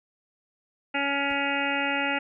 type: harmonic tone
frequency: 280.5 Hz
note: C#4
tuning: 21 cents sharp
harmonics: 1 / 2 / 3 / 5 / 6 / 7 / 8 / 9 / 10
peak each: -32 / -34 / -31 / -32 / -37 / -32 / -36 / -32 / -34 dBFS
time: 0.94-2.19 s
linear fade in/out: 10 ms
type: noise with exponential decay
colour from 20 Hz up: brown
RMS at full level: -41 dBFS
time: 1.3-1.42 s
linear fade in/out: 2 ms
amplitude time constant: 24 ms
effects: none